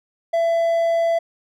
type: tone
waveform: triangle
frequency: 669 Hz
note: E5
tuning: 25 cents sharp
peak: -14 dBFS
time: 0.33-1.19 s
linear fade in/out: 10 ms
effects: none